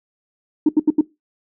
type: tone bursts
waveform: sine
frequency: 304.7 Hz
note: D#4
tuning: 36 cents flat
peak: -8 dBFS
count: 4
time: 0.66-1.011 s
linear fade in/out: 5 ms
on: 30 ms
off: 77 ms
effects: noise-tail reverb RT60 0.2 s tail -19 dB re dry + tanh soft clip ceiling -6 dBFS